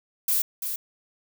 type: noise with echo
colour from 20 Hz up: violet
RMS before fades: -23 dBFS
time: 0.28-0.42 s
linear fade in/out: 5 ms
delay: 340 ms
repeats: 1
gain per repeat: -7 dB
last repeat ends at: 0.76 s
effects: none